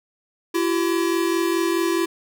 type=tone pair together; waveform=square; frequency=337.1 / 381.8 Hz; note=E4 / G4; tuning=+39 / -46 cents; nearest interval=major second; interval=215 cents; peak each=-21 / -25 dBFS; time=0.54-2.06 s; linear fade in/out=10 ms; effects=none